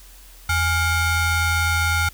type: ring-modulated tone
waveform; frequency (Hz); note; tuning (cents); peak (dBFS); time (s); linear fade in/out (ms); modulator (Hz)
35% pulse; 744; F#5; +9; -13; 0.49-2.09; 5; 660
effects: added 43 Hz sine -44 dBFS peak until 2.13 s + white hiss -48 dBFS RMS until 2.13 s